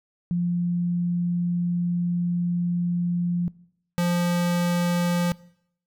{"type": "tone pair in turn", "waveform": ["sine", "square"], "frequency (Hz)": [174.61, 174.61], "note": ["F3", "F3"], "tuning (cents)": [0, 0], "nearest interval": "unison", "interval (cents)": 0, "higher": "neither", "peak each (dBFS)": -21, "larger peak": "neither", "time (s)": [[0.31, 3.48], [3.98, 5.32]], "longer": "first", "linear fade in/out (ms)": 0, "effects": ["noise-tail reverb RT60 0.7 s tail -22 dB re dry"]}